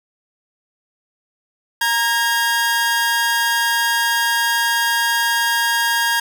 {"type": "tone pair together", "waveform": "sawtooth", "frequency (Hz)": [934, 1629.9], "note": ["A#5", "G#6"], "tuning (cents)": [3, -33], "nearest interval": "minor seventh", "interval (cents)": 964, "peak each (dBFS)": [-16, -14], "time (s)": [1.81, 6.2], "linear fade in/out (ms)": 5, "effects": []}